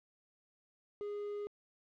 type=tone with quantisation; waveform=triangle; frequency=412.1 Hz; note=G#4; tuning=13 cents flat; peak=-36 dBFS; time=1.01-1.47 s; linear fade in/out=0 ms; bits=10; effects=low-pass 4000 Hz 12 dB/octave